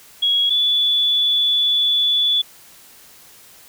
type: tone pair in turn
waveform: sine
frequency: 3323 / 3447 Hz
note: G#7 / A7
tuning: 0 / -36 cents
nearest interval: minor second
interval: 64 cents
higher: second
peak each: -14 dBFS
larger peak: neither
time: 0.22-0.5 / 0.5-2.42 s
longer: second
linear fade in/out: 10 ms
effects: white hiss -46 dBFS RMS until 3.68 s